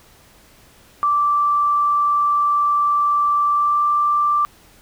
sine tone with pitch glide, 1169 to 1177.1 Hz, D6 to D6, -8 to +4 cents, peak -14 dBFS, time 1.03-4.45 s, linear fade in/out 0 ms, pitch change +12 cents, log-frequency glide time 3.51-3.83 s, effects pink hiss -50 dBFS RMS until 4.81 s

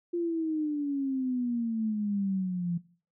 sine exponential sweep, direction down, 349.2 to 170 Hz, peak -27 dBFS, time 0.13-2.78 s, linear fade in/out 10 ms, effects noise-tail reverb RT60 0.4 s tail -18 dB re dry

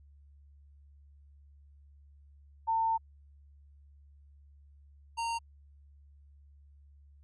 sine / square tone pair in turn, 900 / 923.7 Hz, A5 / A#5, +39 / -16 cents, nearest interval unison, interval 45 cents, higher second, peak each -26 / -32 dBFS, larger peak first, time 2.67-2.98 / 5.17-5.39 s, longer first, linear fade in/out 20 ms, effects added 71 Hz sine -55 dBFS peak until 7.23 s + resampled to 24000 Hz

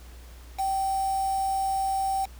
sine tone with quantisation, 775 Hz, G5, 20 cents flat, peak -24 dBFS, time 0.58-2.26 s, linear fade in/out 20 ms, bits 6, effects added 60 Hz sine -43 dBFS peak until 2.39 s + pink hiss -53 dBFS RMS until 2.39 s

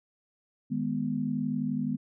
sine chord, G# minor, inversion second, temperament equal, 155.56 / 207.7 / 246.9 Hz, D#3 / G#3 / B3, 0 / 0 / 0 cents, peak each -34 / -32 / -30 dBFS, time 0.7-1.97 s, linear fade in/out 20 ms, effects none

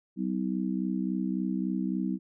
harmonic tone, 63.6 Hz, C2, 48 cents flat, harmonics 3 / 4 / 5, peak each -30 / -32 / -34 dBFS, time 0.16-2.19 s, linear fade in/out 50 ms, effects none

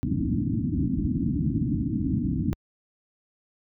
white low-pass noise, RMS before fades -25 dBFS, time 0.03-2.53 s, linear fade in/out 0 ms, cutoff 310 Hz, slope 96 dB/octave, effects high-pass 60 Hz 12 dB/octave

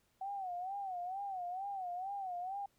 sine tone with vibrato, 753 Hz, F#5, 30 cents sharp, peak -38 dBFS, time 0.21-2.66 s, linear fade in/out 5 ms, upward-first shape sine, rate 2.2 Hz, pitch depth 120 cents each way, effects pink hiss -75 dBFS RMS until 2.78 s

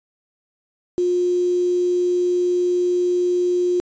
sine tone with quantisation, 356.7 Hz, F4, 37 cents sharp, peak -16 dBFS, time 0.98-3.8 s, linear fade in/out 0 ms, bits 6, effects resampled to 16000 Hz

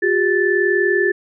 sine tone cluster, 360.7 / 401 / 1755 Hz, F#4 / G4 / A6, -44 / +39 / -5 cents, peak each -18 dBFS, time 0.02-1.12 s, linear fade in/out 10 ms, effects none

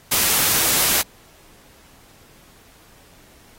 white noise, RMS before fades -18 dBFS, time 0.11-1.02 s, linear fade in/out 10 ms, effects pink hiss -51 dBFS RMS until 3.58 s + AAC 48 kbps

